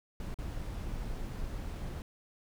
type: noise with dropouts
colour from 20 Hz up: brown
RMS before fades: -38 dBFS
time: 0.2-2.02 s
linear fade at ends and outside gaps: 1 ms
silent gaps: 0.343-0.387 s
effects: none